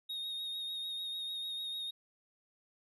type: tone with vibrato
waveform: triangle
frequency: 3729 Hz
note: A#7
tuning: in tune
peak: -36 dBFS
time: 0.09-1.91 s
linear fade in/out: 10 ms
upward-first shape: sine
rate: 6.7 Hz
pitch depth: 24 cents each way
effects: none